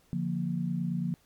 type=chord; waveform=sine; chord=Bb major; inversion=first; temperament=just; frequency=145.68 / 174.81 / 233.1 Hz; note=D3 / F3 / Bb3; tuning=-14 / +2 / 0 cents; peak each=-34 / -30 / -35 dBFS; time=0.13-1.14 s; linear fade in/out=0 ms; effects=pink hiss -65 dBFS RMS until 1.25 s + MP3 96 kbps